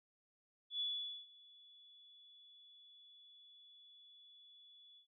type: tone with ADSR envelope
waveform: sine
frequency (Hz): 3427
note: A7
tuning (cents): -46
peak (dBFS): -36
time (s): 0.7-5.07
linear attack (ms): 100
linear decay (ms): 460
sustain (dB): -24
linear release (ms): 97
effects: noise-tail reverb RT60 0.1 s tail -21 dB re dry